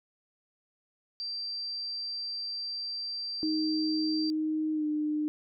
sine tone, 4699 Hz, D8, in tune, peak -33 dBFS, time 1.2-4.3 s, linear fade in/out 0 ms
sine tone with pitch glide, 311.1 to 302.4 Hz, D#4 to D#4, 0 to -49 cents, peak -27 dBFS, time 3.43-5.28 s, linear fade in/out 0 ms, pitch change -49 cents, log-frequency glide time 4.73-4.85 s
effects none

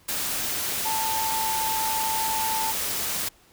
sine tone in noise, 885 Hz, A5, 10 cents sharp, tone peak -26 dBFS, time 0.85-2.72 s, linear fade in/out 10 ms, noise white, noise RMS -28 dBFS, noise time 0.08-3.29 s, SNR -1 dB, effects pink hiss -57 dBFS RMS until 3.52 s

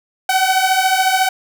sawtooth beating tone pair, 750 / 764 Hz, F#5 / G5, +23 / -45 cents, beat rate 14 Hz, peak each -12 dBFS, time 0.29-1.29 s, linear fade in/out 5 ms, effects none

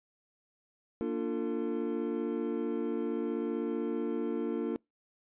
triangle chord, Bb major seventh, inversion none, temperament equal with one note detuned, 233.1 / 293.7 / 349.2 / 450 Hz, Bb3 / D4 / F4 / A4, 0 / 0 / 0 / +39 cents, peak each -34 dBFS, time 1.01-4.76 s, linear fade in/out 0 ms, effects noise-tail reverb RT60 0.2 s tail -26 dB re dry + resampled to 8000 Hz

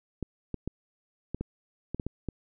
clicks, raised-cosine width 3 ms, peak -19 dBFS, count 9, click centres 0.227 / 0.543 / 0.676 / 1.346 / 1.41 / 1.946 / 1.998 / 2.066 / 2.287 s, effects none

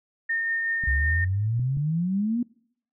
sine tone with tremolo, 1826 Hz, A#6, 36 cents flat, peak -22 dBFS, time 0.29-1.25 s, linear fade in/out 10 ms, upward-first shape triangle, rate 5.3 Hz, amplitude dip 25%
clicks, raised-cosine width 5 ms, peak -24 dBFS, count 3, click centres 0.838 / 1.595 / 1.771 s
sine exponential sweep, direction up, 65.41 to 246.9 Hz, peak -22 dBFS, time 0.87-2.43 s, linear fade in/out 5 ms
effects noise-tail reverb RT60 0.6 s tail -22 dB re dry

